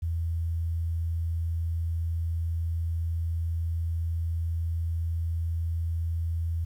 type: tone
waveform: sine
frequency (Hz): 83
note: E2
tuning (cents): +12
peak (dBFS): -26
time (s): 0.02-6.65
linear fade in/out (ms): 10
effects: 10-bit